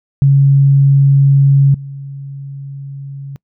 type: tone with level steps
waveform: sine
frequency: 138.59 Hz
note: C#3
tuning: in tune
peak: -5 / -24 dBFS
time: 0.22-3.36 s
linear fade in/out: 0 ms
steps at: 1.74 s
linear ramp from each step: 5 ms
effects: noise-tail reverb RT60 0.1 s tail -25 dB re dry